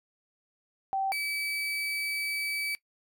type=tone pair in turn; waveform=sine / 35% pulse; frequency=775 / 2296 Hz; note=G5 / D7; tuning=-20 / -40 cents; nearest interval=octave + perfect fifth; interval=1880 cents; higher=second; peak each=-26 / -28 dBFS; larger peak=first; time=0.93-1.12 / 1.12-2.75 s; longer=second; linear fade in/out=0 ms; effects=noise-tail reverb RT60 0.1 s tail -19 dB re dry